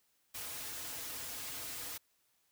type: noise with comb filter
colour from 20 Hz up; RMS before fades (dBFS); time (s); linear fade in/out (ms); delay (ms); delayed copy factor
white; -43; 0.34-1.98; 10; 5.2; -0.9
effects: white hiss -75 dBFS RMS until 2.51 s